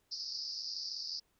pink band-pass noise, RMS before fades -41 dBFS, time 0.11-1.2 s, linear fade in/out 10 ms, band 4600 to 5300 Hz, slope 96 dB/octave, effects pink hiss -75 dBFS RMS until 1.39 s

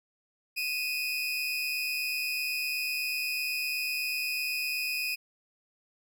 30% pulse tone pair together, 2489 / 2637 Hz, D#7 / E7, 0 / 0 cents, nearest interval minor second, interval 100 cents, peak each -28 / -34 dBFS, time 0.56-5.16 s, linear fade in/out 20 ms, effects none

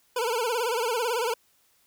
25% pulse tone with vibrato, 470.4 Hz, A#4, 16 cents sharp, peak -21 dBFS, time 0.16-1.34 s, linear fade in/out 5 ms, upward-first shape sine, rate 18 Hz, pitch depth 120 cents each way, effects white hiss -65 dBFS RMS until 1.86 s

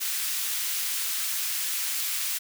white high-pass noise, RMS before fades -29 dBFS, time 0-2.39 s, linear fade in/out 20 ms, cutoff 1700 Hz, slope 12 dB/octave, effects none

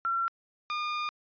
sine / sawtooth tone pair in turn, 1360 / 1213.1 Hz, F6 / D#6, -46 / -44 cents, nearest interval major second, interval 198 cents, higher first, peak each -26 dBFS, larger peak neither, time 0.05-0.28 / 0.7-1.09 s, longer second, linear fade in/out 0 ms, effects resampled to 11025 Hz

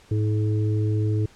harmonic tone, 106.7 Hz, G#2, 47 cents sharp, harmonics 1 / 3 / 4, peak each -20 / -30 / -32 dBFS, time 0.11-1.26 s, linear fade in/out 5 ms, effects pink hiss -53 dBFS RMS until 1.35 s + low-pass 8000 Hz 12 dB/octave

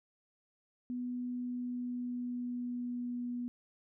sine tone with pitch glide, 246.9 to 243.5 Hz, B3 to B3, 0 to -24 cents, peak -35 dBFS, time 0.9-3.48 s, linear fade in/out 0 ms, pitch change -24 cents, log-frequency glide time 1.33-3.26 s, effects none

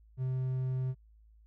triangle tone, 129.4 Hz, C3, 19 cents flat, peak -28 dBFS, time 0.17-0.95 s, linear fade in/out 50 ms, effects added 54 Hz sine -57 dBFS peak until 1.46 s

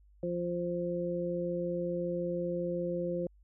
harmonic tone, 174.61 Hz, F3, in tune, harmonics 1 / 2 / 3, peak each -36 / -36 / -34 dBFS, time 0.23-3.27 s, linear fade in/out 2 ms, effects added 50 Hz sine -58 dBFS peak until 3.43 s

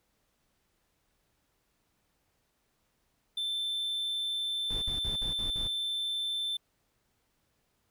triangle tone, 3544 Hz, A7, 12 cents sharp, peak -29 dBFS, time 3.37-6.57 s, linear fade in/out 5 ms
brown noise bursts, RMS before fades -38 dBFS, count 6, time 4.7-5.675 s, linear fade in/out 5 ms, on 120 ms, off 51 ms
effects pink hiss -75 dBFS RMS until 7.9 s

